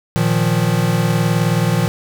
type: chord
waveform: square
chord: Bb suspended fourth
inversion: none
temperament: equal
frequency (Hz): 116.54 / 155.56 / 174.61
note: Bb2 / Eb3 / F3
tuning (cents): 0 / 0 / 0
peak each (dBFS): -19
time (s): 0.16-1.88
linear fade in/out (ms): 0
effects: none